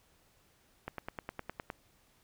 click train, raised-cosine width 0.5 ms, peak -23 dBFS, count 9, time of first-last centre 0.88-1.701 s, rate 9.74 Hz, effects pink hiss -68 dBFS RMS until 2.23 s

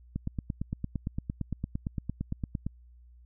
click train, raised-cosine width 5 ms, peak -19 dBFS, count 23, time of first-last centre 0.16-2.666 s, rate 8.78 Hz, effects added 60 Hz sine -52 dBFS peak until 3.25 s

